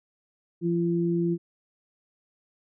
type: tone pair together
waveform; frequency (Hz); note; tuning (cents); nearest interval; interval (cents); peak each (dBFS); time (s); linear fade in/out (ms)
sine; 171.39 / 341.3; F3 / F4; -32 / -40; octave; 1192; -25; 0.61-1.38; 50
effects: none